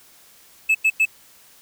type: tone bursts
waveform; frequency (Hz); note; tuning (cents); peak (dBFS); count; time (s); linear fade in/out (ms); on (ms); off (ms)
triangle; 2607; E7; -20; -12; 3; 0.69-1.055; 10; 59; 94
effects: white hiss -51 dBFS RMS until 1.61 s